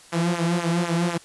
sawtooth tone with flanger, 171 Hz, F3, 36 cents flat, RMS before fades -23 dBFS, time 0.12-1.18 s, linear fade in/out 10 ms, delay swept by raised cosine 0.2 to 4.2 ms, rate 4 Hz, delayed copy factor -0.8, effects white hiss -49 dBFS RMS until 1.24 s + resampled to 24000 Hz

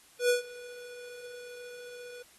square tone with ADSR envelope, 488.9 Hz, B4, 18 cents flat, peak -22 dBFS, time 0.19-2.23 s, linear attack 99 ms, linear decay 130 ms, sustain -22 dB, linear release 12 ms, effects white hiss -59 dBFS RMS until 2.38 s + AAC 32 kbps

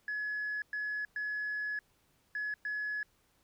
sine tone bursts at uneven times, 1696 Hz, G#6, 36 cents sharp, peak -32 dBFS, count 5, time 0.08-0.62 / 0.73-1.05 / 1.16-1.79 / 2.35-2.54 / 2.65-3.03 s, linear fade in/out 2 ms, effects tanh soft clip ceiling -30 dBFS + pink hiss -71 dBFS RMS until 3.43 s

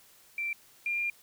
sine tone pair in turn, 2349 / 2398 Hz, D7 / D7, 0 / +36 cents, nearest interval unison, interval 36 cents, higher second, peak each -30 / -28 dBFS, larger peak second, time 0.38-0.53 / 0.86-1.1 s, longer second, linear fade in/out 2 ms, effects white hiss -59 dBFS RMS until 1.22 s

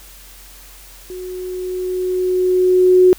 sine tone with level ramp, 366.8 Hz, F#4, 15 cents flat, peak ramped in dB -27 to -5 dBFS, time 1.1-3.13 s, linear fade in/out 0 ms, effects added 44 Hz sine -42 dBFS peak until 3.18 s + white hiss -42 dBFS RMS until 3.18 s

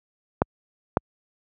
clicks, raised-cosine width 1 ms, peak -3 dBFS, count 2, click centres 0.419 / 0.971 s, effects high-pass 60 Hz 12 dB/octave

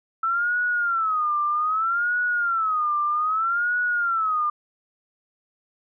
sine tone with vibrato, 1318.5 Hz, E6, in tune, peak -20 dBFS, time 0.23-4.5 s, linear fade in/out 5 ms, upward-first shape sine, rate 0.63 Hz, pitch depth 180 cents each way, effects none

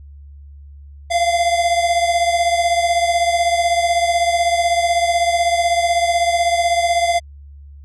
square beating tone pair, 686 / 702 Hz, F5 / F5, -31 / +9 cents, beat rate 16 Hz, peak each -16 / -21 dBFS, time 1.1-7.2 s, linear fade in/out 20 ms, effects added 71 Hz sine -36 dBFS peak until 7.84 s + resampled to 22050 Hz

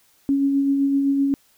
sine tone with tremolo, 277.2 Hz, C#4, in tune, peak -15 dBFS, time 0.29-1.34 s, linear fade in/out 0 ms, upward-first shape sine, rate 7.8 Hz, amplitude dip 30%, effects white hiss -59 dBFS RMS until 1.57 s

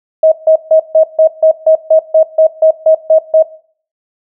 sine tone bursts, 635 Hz, D#5, 35 cents sharp, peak -3 dBFS, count 14, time 0.23-3.426 s, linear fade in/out 5 ms, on 89 ms, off 150 ms, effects noise-tail reverb RT60 0.5 s tail -17 dB re dry

